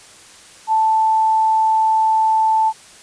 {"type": "tone", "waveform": "sine", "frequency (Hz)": 880, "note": "A5", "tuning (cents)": 0, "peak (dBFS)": -12, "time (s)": [0.67, 2.73], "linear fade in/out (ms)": 50, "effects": ["white hiss -43 dBFS RMS until 3.02 s", "resampled to 22050 Hz"]}